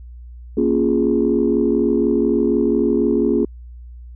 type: chord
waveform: sine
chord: Bb minor seventh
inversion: none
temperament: equal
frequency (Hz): 233.1 / 277.2 / 349.2 / 415.3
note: Bb3 / Db4 / F4 / Ab4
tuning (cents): 0 / 0 / 0 / 0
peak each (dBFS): -19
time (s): 0.57-3.45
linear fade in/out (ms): 5
effects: tanh soft clip ceiling -5 dBFS + added 60 Hz sine -34 dBFS peak until 4.15 s